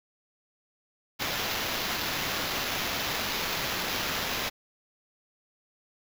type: noise with sample-and-hold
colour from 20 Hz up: white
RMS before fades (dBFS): -31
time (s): 1.19-4.5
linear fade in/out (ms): 20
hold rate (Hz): 8820
effects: none